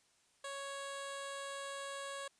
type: tone with notch filter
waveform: 10% pulse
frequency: 554.4 Hz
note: C#5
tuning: in tune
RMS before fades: -44 dBFS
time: 0.44-2.28 s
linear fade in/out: 5 ms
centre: 2400 Hz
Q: 1.8
effects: white hiss -72 dBFS RMS until 2.39 s + resampled to 22050 Hz